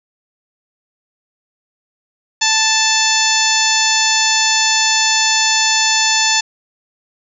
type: harmonic tone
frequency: 880 Hz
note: A5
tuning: in tune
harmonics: 1 / 2 / 3 / 4 / 5 / 6 / 7 / 8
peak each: -20 / -20 / -20 / -20 / -20 / -20 / -20 / -20 dBFS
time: 2.41-6.41 s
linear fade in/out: 10 ms
effects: none